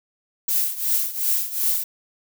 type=noise with tremolo; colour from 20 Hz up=violet; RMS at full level=-19 dBFS; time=0.48-1.84 s; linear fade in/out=5 ms; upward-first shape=triangle; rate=2.7 Hz; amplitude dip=85%; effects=none